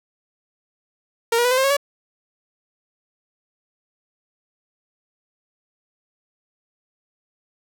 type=tone with pitch steps; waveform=sawtooth; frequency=462.9 / 478.9 / 495.6 / 512.7 / 530.5 / 548.9 / 567.9 Hz; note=A#4 / A#4 / B4 / C5 / C5 / C#5 / C#5; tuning=-12 / +47 / +6 / -35 / +24 / -17 / +42 cents; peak=-12 dBFS; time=1.32-1.768 s; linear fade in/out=5 ms; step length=64 ms; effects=none